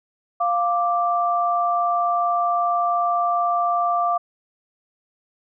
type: tone pair together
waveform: sine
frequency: 699.1 / 1174.7 Hz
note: F5 / D6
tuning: +2 / 0 cents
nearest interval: major sixth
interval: 898 cents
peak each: -20 / -21 dBFS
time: 0.4-4.18 s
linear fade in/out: 10 ms
effects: none